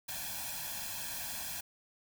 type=noise with comb filter; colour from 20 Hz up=white; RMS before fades=-40 dBFS; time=0.08-1.61 s; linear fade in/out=10 ms; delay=1.2 ms; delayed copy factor=+0.9; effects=none